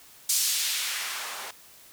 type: noise with band-pass filter sweep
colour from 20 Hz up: blue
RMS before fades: -29 dBFS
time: 0.29-1.51 s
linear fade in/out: 5 ms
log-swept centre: 6600 to 660 Hz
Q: 0.93
effects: white hiss -52 dBFS RMS until 1.92 s